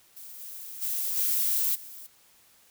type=noise with level steps; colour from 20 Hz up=violet; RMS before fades=-44 / -41 / -30 / -26 / -44 dBFS; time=0.16-2.07 s; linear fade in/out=10 ms; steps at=0.39 / 0.81 / 1.16 / 1.74 s; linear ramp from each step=20 ms; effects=white hiss -60 dBFS RMS until 2.7 s